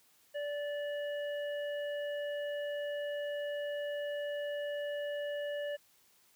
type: harmonic tone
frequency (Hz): 582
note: D5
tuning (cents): -16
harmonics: 1 / 3 / 5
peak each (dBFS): -35 / -45 / -49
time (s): 0.34-5.77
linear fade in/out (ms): 20
effects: white hiss -67 dBFS RMS until 6.35 s + high-pass 60 Hz 12 dB/octave